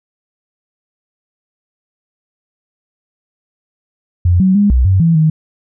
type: tone with pitch steps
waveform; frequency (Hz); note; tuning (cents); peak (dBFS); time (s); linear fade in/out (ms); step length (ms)
sine; 88.2 / 188.1 / 204 / 62.7 / 94.9 / 165.8 / 156.9; F2 / F#3 / G#3 / B1 / F#2 / E3 / D#3; +18 / +29 / -31 / +27 / +44 / +10 / +15; -7; 4.25-5.3; 5; 150
effects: none